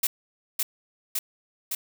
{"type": "noise with echo", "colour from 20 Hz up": "blue", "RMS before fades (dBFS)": -23, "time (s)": [0.03, 0.07], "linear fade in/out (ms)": 5, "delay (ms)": 560, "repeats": 3, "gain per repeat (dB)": -2, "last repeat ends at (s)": 1.75, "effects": []}